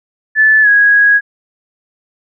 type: tone with pitch glide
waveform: sine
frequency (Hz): 1742 to 1656.6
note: A6 to G#6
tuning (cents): -18 to -5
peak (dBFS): -5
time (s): 0.35-1.21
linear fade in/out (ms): 50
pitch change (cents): -87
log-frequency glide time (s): 0.62-0.68
effects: none